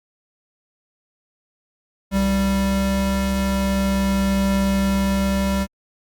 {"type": "tone pair together", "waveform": "square", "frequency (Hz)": [65.27, 195.4], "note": ["C2", "G3"], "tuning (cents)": [-4, -5], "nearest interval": "octave + perfect fifth", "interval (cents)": 1899, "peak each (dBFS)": [-25, -19], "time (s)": [2.11, 5.67], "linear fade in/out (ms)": 50, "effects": ["Opus 48 kbps"]}